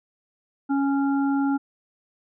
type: harmonic tone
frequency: 277.2 Hz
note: C#4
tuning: in tune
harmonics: 1 / 3 / 5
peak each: -20 / -30 / -34 dBFS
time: 0.69-1.58 s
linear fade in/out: 20 ms
effects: none